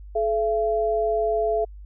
sine tone pair together, 430 / 676.9 Hz, A4 / E5, -40 / +46 cents, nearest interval minor sixth, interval 786 cents, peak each -23 / -22 dBFS, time 0.15-1.65 s, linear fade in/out 10 ms, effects added 50 Hz sine -38 dBFS peak until 1.85 s

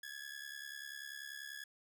sawtooth ring-modulated tone, 1685 Hz, G#6, 25 cents sharp, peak -39 dBFS, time 0.03-1.64 s, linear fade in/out 2 ms, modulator 35.1 Hz, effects none

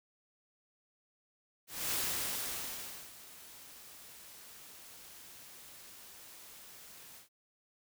white noise with ADSR envelope, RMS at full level -34 dBFS, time 1.67-7.29 s, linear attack 240 ms, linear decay 1200 ms, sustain -19 dB, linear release 120 ms, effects none

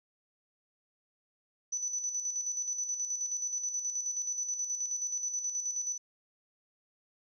sine tone with tremolo, 5980 Hz, F#8, 17 cents sharp, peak -30 dBFS, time 1.72-5.98 s, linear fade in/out 10 ms, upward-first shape square, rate 9.4 Hz, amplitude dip 50%, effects none

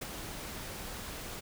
pink noise with ADSR envelope, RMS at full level -37 dBFS, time 0.01-1.41 s, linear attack 11 ms, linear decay 20 ms, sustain -5 dB, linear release 22 ms, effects none

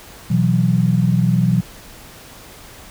sine chord, B suspended fourth, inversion none, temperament equal, 123.47 / 164.81 / 185 Hz, B2 / E3 / F#3, 0 / 0 / 0 cents, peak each -17 dBFS, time 0.3-1.61 s, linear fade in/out 10 ms, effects pink hiss -40 dBFS RMS until 2.9 s

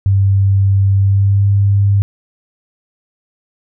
sine tone with pitch glide, 98 to 100.12 Hz, G2 to G2, 0 to +37 cents, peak -8 dBFS, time 0.06-2.02 s, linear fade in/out 0 ms, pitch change +37 cents, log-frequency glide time 0.99-1.48 s, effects none

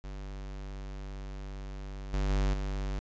square tone with level steps, 48.77 Hz, G1, 8 cents flat, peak -39 / -28 / -26 / -32 dBFS, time 0.04-2.99 s, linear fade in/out 0 ms, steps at 2.13 / 2.29 / 2.53 s, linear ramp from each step 10 ms, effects resampled to 16000 Hz

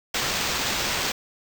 blue noise with sample-and-hold, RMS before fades -26 dBFS, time 0.14-1.12 s, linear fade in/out 5 ms, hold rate 11025 Hz, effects none

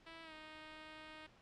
5% pulse tone with pitch glide, 328.3 to 310.9 Hz, E4 to D#4, -7 to -1 cents, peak -40 dBFS, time 0.06-1.27 s, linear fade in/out 10 ms, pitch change -94 cents, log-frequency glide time 0.23-0.33 s, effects pink hiss -66 dBFS RMS until 1.41 s + low-pass 4000 Hz 12 dB/octave

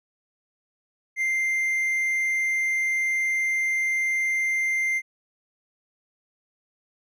triangle tone, 2093 Hz, C7, in tune, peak -20 dBFS, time 1.16-5.02 s, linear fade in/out 50 ms, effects none

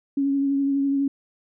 sine tone with vibrato, 277.2 Hz, C#4, in tune, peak -19 dBFS, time 0.17-1.08 s, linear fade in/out 5 ms, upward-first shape triangle, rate 12 Hz, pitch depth 24 cents each way, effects none

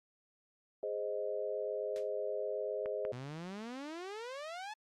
sine chord, Ab major, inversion none, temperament equal, 415.3 / 523.3 / 622.3 Hz, Ab4 / C5 / Eb5, 0 / 0 / 0 cents, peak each -39 dBFS, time 0.83-3.12 s, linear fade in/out 2 ms
white noise with exponential decay, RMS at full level -46 dBFS, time 1.96-2.09 s, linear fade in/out 0 ms, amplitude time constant 27 ms
clicks, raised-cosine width 0.5 ms, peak -31 dBFS, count 2, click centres 2.859 / 3.051 s
sawtooth exponential sweep, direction up, 118.1 to 880 Hz, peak -38 dBFS, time 3.12-4.74 s, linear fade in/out 10 ms
effects low-pass 6000 Hz 12 dB/octave + Opus 48 kbps

